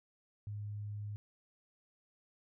sine tone, 103.83 Hz, G#2, in tune, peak -39 dBFS, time 0.47-1.16 s, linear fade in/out 0 ms, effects none

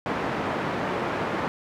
pink band-pass noise, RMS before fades -28 dBFS, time 0.06-1.48 s, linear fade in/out 0 ms, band 200 to 1600 Hz, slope 12 dB/octave, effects none

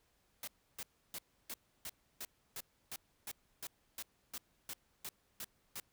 white noise bursts, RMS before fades -44 dBFS, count 16, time 0.43-5.8 s, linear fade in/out 2 ms, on 45 ms, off 310 ms, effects pink hiss -75 dBFS RMS until 5.92 s

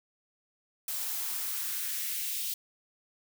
blue noise with high-pass filter sweep, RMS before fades -34 dBFS, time 0.88-2.54 s, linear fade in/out 2 ms, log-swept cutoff 570 to 3200 Hz, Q 1.6, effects none

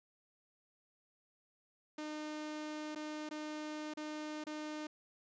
sawtooth tone with dropouts, 304.6 Hz, D#4, 37 cents flat, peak -37 dBFS, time 1.98-4.87 s, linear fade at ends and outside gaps 5 ms, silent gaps 2.95-2.958 / 3.291-3.31 / 3.938-3.971 / 4.44-4.467 s, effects resampled to 16000 Hz

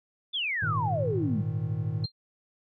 sine exponential sweep, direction down, 3580 to 186.6 Hz, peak -27 dBFS, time 0.33-1.42 s, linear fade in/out 20 ms
triangle chord, Ab suspended second, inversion none, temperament equal, 103.83 / 116.54 / 155.56 Hz, Ab2 / Bb2 / Eb3, 0 / 0 / 0 cents, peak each -30 dBFS, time 0.62-2.06 s, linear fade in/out 10 ms
sine tone with exponential decay, 4181 Hz, C8, 2 cents flat, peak -28 dBFS, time 2.04-2.12 s, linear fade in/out 5 ms, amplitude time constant 16 ms
effects none

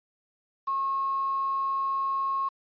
sine tone with quantisation, 1086 Hz, C#6, 36 cents flat, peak -25 dBFS, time 0.67-2.49 s, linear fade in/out 10 ms, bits 8, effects resampled to 11025 Hz

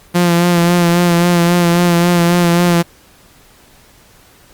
sawtooth tone with vibrato, 173.3 Hz, F3, 13 cents flat, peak -5 dBFS, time 0.14-2.83 s, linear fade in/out 20 ms, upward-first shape sine, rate 3.7 Hz, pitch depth 31 cents each way, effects pink hiss -46 dBFS RMS until 4.53 s + Opus 48 kbps

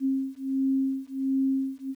sine beating tone pair, 267.2 / 268.6 Hz, C4 / C4, +36 / +46 cents, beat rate 1.4 Hz, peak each -27 dBFS, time 0-1.95 s, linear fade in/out 50 ms, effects 10-bit

